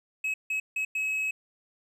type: tone bursts at uneven times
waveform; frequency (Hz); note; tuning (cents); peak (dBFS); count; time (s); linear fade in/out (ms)
triangle; 2565; E7; -48; -25; 4; 0.24-0.34 / 0.5-0.6 / 0.76-0.85 / 0.95-1.31; 5
effects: none